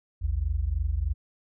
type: tone pair together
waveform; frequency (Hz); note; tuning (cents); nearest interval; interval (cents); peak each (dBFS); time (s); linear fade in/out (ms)
sine; 55.88 / 79.1; A1 / D#2; +27 / +29; tritone; 602; -27; 0.21-1.14; 20
effects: none